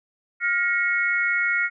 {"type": "tone cluster", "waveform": "sine", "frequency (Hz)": [1411, 1897, 2193], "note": ["F6", "A#6", "C#7"], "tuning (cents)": [17, 30, -19], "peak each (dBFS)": -24, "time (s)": [0.4, 1.7], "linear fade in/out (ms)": 50, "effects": []}